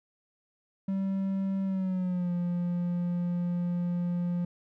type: tone with pitch glide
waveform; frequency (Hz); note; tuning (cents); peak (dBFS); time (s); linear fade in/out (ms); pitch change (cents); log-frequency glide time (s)
triangle; 193.4 to 175.31; G3 to F3; -23 to +7; -25; 0.88-4.45; 5; -170; 1.64-2.32
effects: none